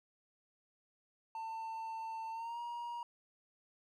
triangle tone with pitch glide, 896 to 949.3 Hz, A5 to A#5, +31 to +31 cents, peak -38 dBFS, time 1.35-3.03 s, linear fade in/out 2 ms, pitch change +100 cents, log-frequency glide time 2.31-2.6 s, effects none

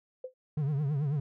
sine tone with exponential decay, 512 Hz, C5, 38 cents flat, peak -32 dBFS, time 0.24-0.34 s, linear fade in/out 5 ms, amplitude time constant 20 ms
triangle tone with vibrato, 144.5 Hz, D3, 28 cents flat, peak -25 dBFS, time 0.57-1.2 s, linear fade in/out 5 ms, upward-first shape triangle, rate 9.2 Hz, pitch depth 150 cents each way
effects none

